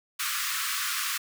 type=high-pass noise; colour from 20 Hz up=pink; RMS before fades=-30 dBFS; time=0.19-1.18 s; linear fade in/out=10 ms; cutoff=1100 Hz; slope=96 dB/octave; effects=none